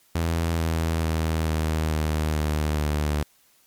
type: tone with pitch steps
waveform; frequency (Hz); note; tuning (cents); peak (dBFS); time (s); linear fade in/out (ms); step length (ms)
sawtooth; 83 / 81.57 / 80.17 / 78.8 / 77.44 / 76.11 / 74.8; E2 / E2 / E2 / D#2 / D#2 / D#2 / D2; +12 / -18 / -48 / +23 / -8 / -38 / +32; -18; 0.15-3.23; 5; 440
effects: white hiss -60 dBFS RMS until 3.66 s + MP3 96 kbps